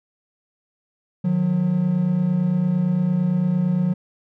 triangle tone pair together, 152.3 / 181.12 Hz, D#3 / F#3, -37 / -37 cents, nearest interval minor third, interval 300 cents, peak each -21 / -16 dBFS, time 1.24-3.94 s, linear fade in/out 10 ms, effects tanh soft clip ceiling -8 dBFS

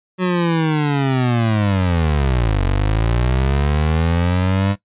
25% pulse linear two-way sweep, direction down then up, 185.5 to 45.86 to 100.7 Hz, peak -11 dBFS, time 0.18-4.76 s, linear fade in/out 50 ms, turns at 2.64 s, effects noise-tail reverb RT60 0.1 s tail -17 dB re dry + resampled to 8000 Hz

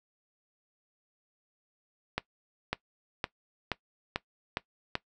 accelerating click train, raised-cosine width 0.3 ms, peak -13 dBFS, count 7, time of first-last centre 2.18-4.954 s, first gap 550 ms, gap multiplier 0.93, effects noise-tail reverb RT60 0.1 s tail -19 dB re dry

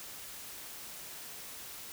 silence, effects white hiss -46 dBFS RMS until 1.92 s

